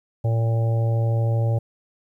harmonic tone, 114.1 Hz, A#2, 37 cents flat, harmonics 1 / 3 / 4 / 5 / 6 / 7, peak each -18 / -37 / -35 / -31 / -44 / -37 dBFS, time 0.24-1.59 s, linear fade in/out 10 ms, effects 10-bit

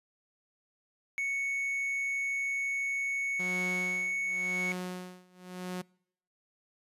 triangle tone, 2217 Hz, C#7, in tune, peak -28 dBFS, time 1.18-4.72 s, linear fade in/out 0 ms
sawtooth tone with tremolo, 181.8 Hz, F#3, 30 cents flat, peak -30 dBFS, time 3.39-5.82 s, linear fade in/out 10 ms, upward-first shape sine, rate 0.92 Hz, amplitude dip 95%
effects noise-tail reverb RT60 0.7 s tail -26 dB re dry + resampled to 32000 Hz

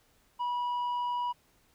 sine tone with tanh clipping, 974 Hz, B5, 24 cents flat, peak -30 dBFS, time 0.39-1.33 s, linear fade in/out 20 ms, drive 4 dB, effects pink hiss -67 dBFS RMS until 1.74 s

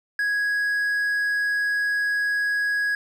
triangle tone, 1661.2 Hz, G#6, in tune, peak -19 dBFS, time 0.19-2.95 s, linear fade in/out 2 ms, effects none

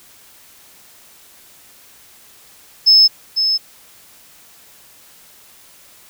sine tone with echo, 5220 Hz, E8, 18 cents flat, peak -5 dBFS, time 2.86-3.08 s, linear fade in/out 20 ms, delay 500 ms, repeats 1, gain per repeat -8 dB, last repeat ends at 3.58 s, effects tanh soft clip ceiling -1 dBFS + white hiss -46 dBFS RMS until 6.09 s

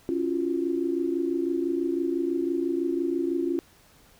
sine tone cluster, 277.6 / 341.4 / 367.4 Hz, C#4 / F4 / F#4, +3 / -39 / -12 cents, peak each -29 / -26 / -32 dBFS, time 0.09-3.59 s, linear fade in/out 0 ms, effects pink hiss -57 dBFS RMS until 4.19 s

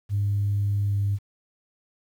sine tone with pitch glide, 101.3 to 100.54 Hz, G#2 to G2, -43 to +44 cents, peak -20 dBFS, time 0.09-1.19 s, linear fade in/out 50 ms, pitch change -13 cents, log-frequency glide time 0.84-0.98 s, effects tanh soft clip ceiling -17 dBFS + 9-bit

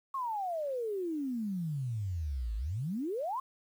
sine exponential two-way sweep, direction down then up, 1108.7 to 51.9 to 1108.7 Hz, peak -32 dBFS, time 0.14-3.4 s, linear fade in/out 5 ms, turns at 2.56 s, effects 10-bit

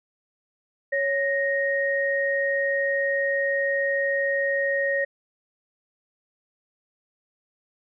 sine tone pair together, 554.4 / 1866.5 Hz, C#5 / A#6, 0 / +2 cents, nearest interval octave + major sixth, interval 2102 cents, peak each -24 dBFS, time 0.92-5.05 s, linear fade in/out 10 ms, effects none

